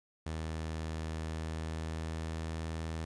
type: tone with pitch glide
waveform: sawtooth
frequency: 79.6 to 80.66 Hz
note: D#2 to E2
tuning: +40 to -37 cents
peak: -32 dBFS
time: 0.26-3.05 s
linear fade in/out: 5 ms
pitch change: +23 cents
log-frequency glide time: 1.25-2.61 s
effects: resampled to 22050 Hz + 10-bit